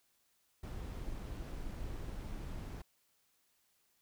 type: noise with amplitude modulation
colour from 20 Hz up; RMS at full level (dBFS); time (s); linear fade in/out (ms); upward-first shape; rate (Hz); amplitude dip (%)
brown; -41; 0.63-2.82; 5; sine; 296; 35
effects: white hiss -75 dBFS RMS until 4.01 s